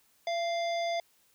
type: harmonic tone with a mistuned harmonic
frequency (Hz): 697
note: F5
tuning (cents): -4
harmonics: 1 / 3 / 5 / 7 / 9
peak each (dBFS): -29 / -39 / -42 / -45 / -52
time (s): 0.27-1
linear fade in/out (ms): 2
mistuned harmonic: 1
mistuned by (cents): -44
effects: white hiss -67 dBFS RMS until 1.34 s

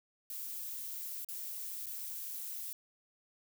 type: noise with dropouts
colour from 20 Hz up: violet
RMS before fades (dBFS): -42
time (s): 0.3-2.73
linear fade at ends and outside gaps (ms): 1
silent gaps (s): 1.247-1.287 / 1.859-1.867
effects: none

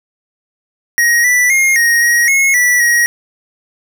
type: tone with pitch steps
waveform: square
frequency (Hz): 1886 / 1972 / 2135 / 1872 / 1892 / 2173 / 1958 / 1895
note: A#6 / B6 / C7 / A#6 / A#6 / C#7 / B6 / A#6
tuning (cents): +20 / -3 / +34 / +7 / +25 / -35 / -15 / +28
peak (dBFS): -9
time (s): 0.98-3.06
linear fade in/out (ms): 0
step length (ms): 260
effects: none

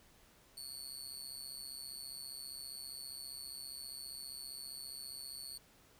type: tone with amplitude modulation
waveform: 25% pulse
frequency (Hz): 4435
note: C#8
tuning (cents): 0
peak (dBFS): -36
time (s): 0.57-5.58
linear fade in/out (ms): 5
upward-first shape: sine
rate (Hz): 135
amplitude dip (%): 100
effects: pink hiss -65 dBFS RMS until 5.99 s

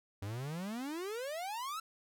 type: exponential sweep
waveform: 45% pulse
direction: up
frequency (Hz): 94.8 to 1354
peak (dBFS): -38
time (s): 0.22-1.8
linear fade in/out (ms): 5
effects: none

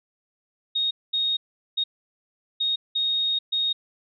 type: tone bursts at uneven times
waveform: sine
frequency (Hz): 3729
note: A#7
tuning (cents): 0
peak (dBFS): -21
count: 6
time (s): 0.75-0.91 / 1.13-1.37 / 1.77-1.84 / 2.6-2.76 / 2.95-3.39 / 3.52-3.73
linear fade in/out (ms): 10
effects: none

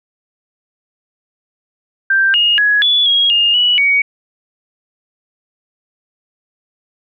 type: tone with pitch steps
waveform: sine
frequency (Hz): 1574 / 2858 / 1675 / 3432 / 3292 / 2831 / 2940 / 2248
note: G6 / F7 / G#6 / A7 / G#7 / F7 / F#7 / C#7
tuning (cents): +7 / +39 / +14 / -44 / -16 / +23 / -12 / +24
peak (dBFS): -9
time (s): 2.1-4.02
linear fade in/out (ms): 5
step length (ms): 240
effects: none

